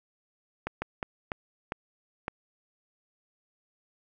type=slowing click train; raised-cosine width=0.5 ms; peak=-16 dBFS; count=6; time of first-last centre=0.67-2.281 s; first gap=150 ms; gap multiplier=1.39; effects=none